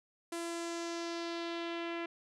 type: tone with low-pass filter sweep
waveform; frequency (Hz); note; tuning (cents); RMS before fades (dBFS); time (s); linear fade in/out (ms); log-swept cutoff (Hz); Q
sawtooth; 338.2; E4; +44; -39; 0.32-2.06; 5; 9800 to 2500; 2
effects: none